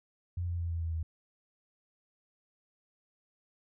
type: tone with pitch steps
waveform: sine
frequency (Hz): 87.8 / 86.39 / 85.01 / 83.64 / 82.3 / 80.98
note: F2 / F2 / F2 / E2 / E2 / E2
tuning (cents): +10 / -18 / -46 / +26 / -2 / -30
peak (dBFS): -31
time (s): 0.37-1.03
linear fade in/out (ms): 5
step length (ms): 110
effects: none